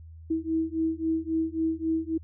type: beating tone pair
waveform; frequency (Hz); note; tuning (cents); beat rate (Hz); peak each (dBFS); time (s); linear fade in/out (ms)
sine; 321.2 / 324.9; E4 / E4; -45 / -25; 3.7; -28; 0.3-2.18; 10
effects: added 81 Hz sine -43 dBFS peak until 2.23 s